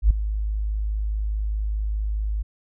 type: tone with ADSR envelope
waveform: sine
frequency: 52.4 Hz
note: G#1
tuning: 16 cents sharp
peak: -9 dBFS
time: 0.02-2.43 s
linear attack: 83 ms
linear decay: 6 ms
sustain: -13 dB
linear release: 15 ms
effects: none